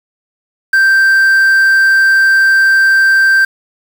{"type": "tone with quantisation", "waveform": "triangle", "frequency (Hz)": 1568, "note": "G6", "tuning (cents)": 0, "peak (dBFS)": -4, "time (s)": [0.73, 3.45], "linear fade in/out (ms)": 5, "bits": 5, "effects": []}